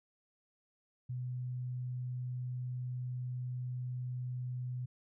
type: tone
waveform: sine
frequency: 125.2 Hz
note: B2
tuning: 24 cents sharp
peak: -36 dBFS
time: 1.09-4.86 s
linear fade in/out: 10 ms
effects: none